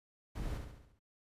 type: noise with echo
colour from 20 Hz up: brown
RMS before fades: -39 dBFS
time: 0.35-0.58 s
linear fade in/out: 10 ms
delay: 69 ms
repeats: 6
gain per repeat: -5 dB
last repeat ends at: 0.994 s
effects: resampled to 32000 Hz